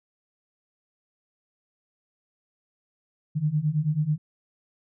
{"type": "beating tone pair", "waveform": "sine", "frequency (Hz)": [146.9, 156.1], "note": ["D3", "D#3"], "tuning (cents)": [1, 6], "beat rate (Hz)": 9.2, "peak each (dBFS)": [-26, -24], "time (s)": [3.35, 4.18], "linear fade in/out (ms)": 20, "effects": []}